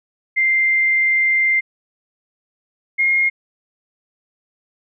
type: tone pair in turn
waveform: sine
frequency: 2093 / 2139 Hz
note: C7 / C7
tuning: 0 / +38 cents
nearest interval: unison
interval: 38 cents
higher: second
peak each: -13 dBFS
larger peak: neither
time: 0.36-1.61 / 2.98-3.3 s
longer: first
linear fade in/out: 20 ms
effects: none